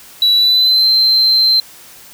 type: tone with pitch glide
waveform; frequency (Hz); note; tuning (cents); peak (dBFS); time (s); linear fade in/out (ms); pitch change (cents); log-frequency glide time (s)
triangle; 3930 to 4113; B7 to C8; -9 to -30; -6; 0.22-1.6; 2; +79; 0.35-0.87
effects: tanh soft clip ceiling -3 dBFS + white hiss -39 dBFS RMS until 2.13 s